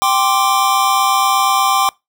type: chord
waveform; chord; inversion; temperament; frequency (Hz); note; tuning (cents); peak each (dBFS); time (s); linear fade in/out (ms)
square; G suspended fourth; none; equal; 784 / 1046.5 / 1174.7; G5 / C6 / D6; 0 / 0 / 0; -17; 0.02-1.89; 0
effects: noise-tail reverb RT60 0.2 s tail -24 dB re dry